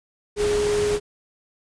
sine tone in noise, 415.3 Hz, G#4, in tune, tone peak -19 dBFS, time 0.36-1 s, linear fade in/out 50 ms, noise pink, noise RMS -29 dBFS, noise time 0.36-1 s, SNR +7 dB, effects resampled to 22050 Hz

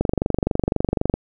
click train, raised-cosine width 2 ms, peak -5 dBFS, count 28, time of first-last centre 0.01-1.14 s, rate 23.9 Hz, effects none

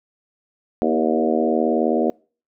harmonic tone with a mistuned harmonic, 79.2 Hz, D#2, 31 cents sharp, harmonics 3 / 4 / 5 / 6 / 7 / 8 / 9, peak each -22 / -23 / -24 / -25 / -25 / -26 / -27 dBFS, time 0.82-2.1 s, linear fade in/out 0 ms, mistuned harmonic 5, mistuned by -17 cents, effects noise-tail reverb RT60 0.4 s tail -26 dB re dry

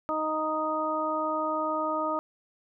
harmonic tone, 311.1 Hz, D#4, in tune, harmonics 1 / 2 / 3 / 4, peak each -34 / -31 / -33 / -30 dBFS, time 0.09-2.19 s, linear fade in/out 0 ms, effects none

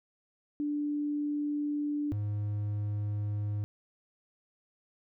sine / triangle tone pair in turn, 293.7 / 103.84 Hz, D4 / G#2, 0 / 0 cents, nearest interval octave + tritone, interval 1800 cents, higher first, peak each -29 / -28 dBFS, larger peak second, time 0.6-2.12 / 2.12-3.64 s, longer neither, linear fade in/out 0 ms, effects none

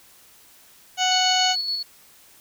harmonic tone, 740 Hz, F#5, in tune, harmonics 1 / 2 / 3 / 4 / 5 / 6 / 7 / 8 / 9, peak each -22 / -29 / -30 / -23 / -33 / -32 / -36 / -37 / -28 dBFS, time 0.97-1.56 s, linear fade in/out 50 ms
sine tone with tremolo, 4400 Hz, C#8, 14 cents flat, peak -22 dBFS, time 1.11-1.83 s, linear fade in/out 10 ms, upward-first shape square, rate 7 Hz, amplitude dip 35%
effects white hiss -52 dBFS RMS until 2.4 s

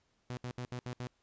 sawtooth tone bursts at uneven times, 123.9 Hz, B2, 6 cents sharp, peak -34 dBFS, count 6, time 0.3-0.37 / 0.44-0.51 / 0.58-0.65 / 0.72-0.79 / 0.86-0.93 / 1-1.07 s, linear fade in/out 0 ms, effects pink hiss -75 dBFS RMS until 1.22 s + resampled to 16000 Hz

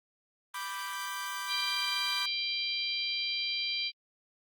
sawtooth chord, G major, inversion first, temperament equal, 987.8 / 1174.7 / 1568 Hz, B5 / D6 / G6, 0 / 0 / 0 cents, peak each -36 dBFS, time 0.54-2.26 s, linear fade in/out 5 ms
harmonic tone, 790 Hz, G5, 13 cents sharp, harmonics 3 / 4 / 5 / 6, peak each -36 / -36 / -36 / -36 dBFS, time 1.47-3.92 s, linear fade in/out 50 ms
effects Opus 24 kbps

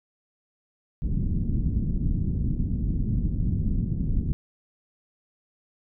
pink low-pass noise, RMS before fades -25 dBFS, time 1.02-4.33 s, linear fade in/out 0 ms, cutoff 230 Hz, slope 24 dB/octave, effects none

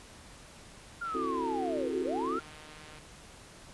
sine linear two-way sweep, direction down then up, 1416 to 345.7 to 1416 Hz, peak -33 dBFS, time 1.01-2.4 s, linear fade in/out 10 ms, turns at 2 s
click train, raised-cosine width 0.3 ms, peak -35 dBFS, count 297, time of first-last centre 1.05-2.985 s, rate 153 Hz
sine chord, F# half-diminished seventh, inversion second, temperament just, 266.4 / 333 / 370 / 444 Hz, C4 / E4 / F#4 / A4, +31 / +18 / 0 / +16 cents, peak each -37 dBFS, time 1.14-2.39 s, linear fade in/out 10 ms
effects pink hiss -52 dBFS RMS until 3.73 s + resampled to 24000 Hz

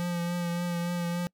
square tone with vibrato, 173.6 Hz, F3, 10 cents flat, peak -29 dBFS, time 0-1.27 s, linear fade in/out 0 ms, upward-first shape triangle, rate 3.5 Hz, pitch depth 26 cents each way, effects noise-tail reverb RT60 0.1 s tail -26 dB re dry

